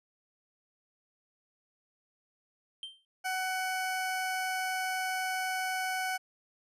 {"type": "tone with exponential decay", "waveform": "triangle", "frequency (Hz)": 3140, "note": "G7", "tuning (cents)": 2, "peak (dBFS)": -34, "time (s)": [2.83, 3.05], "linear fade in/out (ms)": 1, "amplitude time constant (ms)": 47}
{"type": "tone", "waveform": "20% pulse", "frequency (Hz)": 748, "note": "F#5", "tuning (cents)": 19, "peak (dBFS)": -26, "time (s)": [3.24, 6.18], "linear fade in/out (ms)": 20}
{"effects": ["resampled to 32000 Hz"]}